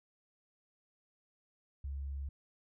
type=tone; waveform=sine; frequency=69.3 Hz; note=C#2; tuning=in tune; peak=-37 dBFS; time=1.84-2.29 s; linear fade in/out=5 ms; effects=none